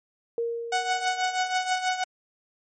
sine tone with exponential decay, 466.2 Hz, A#4, in tune, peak -23 dBFS, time 0.38-1.72 s, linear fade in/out 1 ms, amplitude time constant 290 ms
sawtooth tone with tremolo, 740 Hz, F#5, in tune, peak -17 dBFS, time 0.72-2.04 s, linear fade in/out 5 ms, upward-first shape triangle, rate 6.2 Hz, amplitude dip 75%
effects MP3 32 kbps

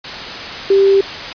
sine tone in noise, 392 Hz, G4, in tune, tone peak -7 dBFS, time 0.7-1.01 s, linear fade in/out 5 ms, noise white, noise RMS -25 dBFS, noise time 0.04-1.33 s, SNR +15 dB, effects resampled to 11025 Hz

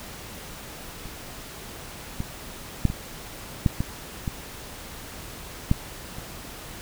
clicks, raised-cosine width 5 ms, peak -25 / -15 / -6 / -17 / -6 / -12 / -14 / -6 / -25 dBFS, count 9, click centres 1.057 / 2.204 / 2.853 / 2.901 / 3.662 / 3.805 / 4.278 / 5.714 / 6.185 s, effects pink hiss -40 dBFS RMS until 6.81 s

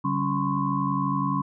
sine tone cluster, 142.7 / 191.7 / 277.2 / 1019 / 1091 Hz, D3 / G3 / C#4 / C6 / C#6, -49 / -38 / 0 / -46 / -28 cents, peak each -29 dBFS, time 0.04-1.42 s, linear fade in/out 10 ms, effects none

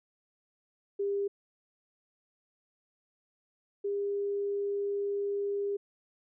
sine tone pair in turn, 400.8 / 403.1 Hz, G4 / G4, +38 / +48 cents, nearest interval unison, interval 10 cents, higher second, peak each -28 / -29 dBFS, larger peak first, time 0.99-1.28 / 3.84-5.77 s, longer second, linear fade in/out 10 ms, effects none

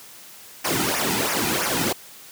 pink noise with flanger, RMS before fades -23 dBFS, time 0.64-1.93 s, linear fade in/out 10 ms, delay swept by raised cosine 0.24 to 1.84 ms, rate 3 Hz, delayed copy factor -0.8, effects white hiss -44 dBFS RMS until 2.31 s + high-pass 100 Hz 12 dB/octave

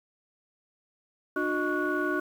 sine tone cluster, 299.1 / 361.7 / 617 / 1116 / 1466 Hz, D4 / F#4 / D#5 / C#6 / F#6, +32 / -39 / -15 / +11 / -16 cents, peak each -30 / -30 / -35 / -34 / -30 dBFS, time 1.36-2.2 s, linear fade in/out 5 ms, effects tanh soft clip ceiling -18 dBFS + 9-bit

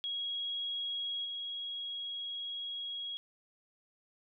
sine tone with level steps, 3307 Hz, G#7, 8 cents flat, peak -34 / -37 dBFS, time 0.04-3.17 s, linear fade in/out 0 ms, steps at 1.24 s, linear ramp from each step 20 ms, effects none

